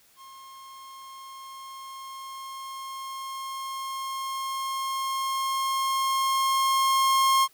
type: tone with level ramp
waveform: 45% pulse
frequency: 1071 Hz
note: C6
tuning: 40 cents sharp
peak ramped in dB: -45 to -18 dBFS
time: 0.16-7.48 s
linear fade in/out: 50 ms
effects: white hiss -60 dBFS RMS until 7.53 s